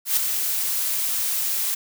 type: noise with ADSR envelope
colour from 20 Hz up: blue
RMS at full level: -18 dBFS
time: 0.05-1.75 s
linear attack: 120 ms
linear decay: 4 ms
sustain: -6 dB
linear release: 10 ms
effects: none